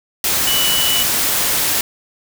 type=tone in noise; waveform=sine; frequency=2960 Hz; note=F#7; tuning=in tune; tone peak=-17 dBFS; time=0.47-1.03 s; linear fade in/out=2 ms; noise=white; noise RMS=-17 dBFS; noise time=0.24-1.81 s; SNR=-3 dB; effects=none